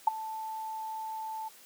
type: tone with ADSR envelope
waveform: sine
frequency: 880 Hz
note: A5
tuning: in tune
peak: -16 dBFS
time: 0.07-1.49 s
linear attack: 6 ms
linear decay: 13 ms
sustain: -19 dB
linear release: 14 ms
effects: white hiss -55 dBFS RMS until 1.65 s + high-pass 200 Hz 12 dB/octave